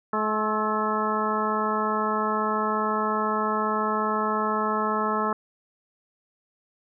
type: harmonic tone with a mistuned harmonic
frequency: 214.4 Hz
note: A3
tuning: 45 cents flat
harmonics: 1 / 2 / 3 / 4 / 5 / 6 / 8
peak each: -30 / -30 / -33 / -31 / -28 / -28 / -38 dBFS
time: 0.13-5.33 s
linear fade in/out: 2 ms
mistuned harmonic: 6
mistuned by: +31 cents
effects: none